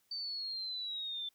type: linear sweep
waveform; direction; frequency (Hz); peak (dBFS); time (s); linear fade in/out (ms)
sine; down; 4596 to 3520; -37; 0.11-1.29; 5
effects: white hiss -74 dBFS RMS until 1.34 s